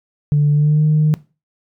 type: tone with pitch glide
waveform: sine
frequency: 146.83 to 153.15 Hz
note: D3 to D#3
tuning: 0 to -27 cents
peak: -9 dBFS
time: 0.32-1.14 s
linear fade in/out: 0 ms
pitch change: +73 cents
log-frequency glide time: 0.52-0.84 s
effects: noise-tail reverb RT60 0.3 s tail -20 dB re dry + tanh soft clip ceiling -7 dBFS